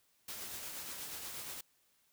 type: noise with tremolo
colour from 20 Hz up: white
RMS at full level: -43 dBFS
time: 0.28-1.61 s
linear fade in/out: 5 ms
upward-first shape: triangle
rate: 8.4 Hz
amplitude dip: 35%
effects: white hiss -73 dBFS RMS until 2.12 s